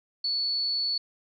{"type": "tone", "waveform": "sine", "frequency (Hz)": 4435, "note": "C#8", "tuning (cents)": 0, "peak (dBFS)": -25, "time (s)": [0.24, 0.98], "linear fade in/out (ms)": 5, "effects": []}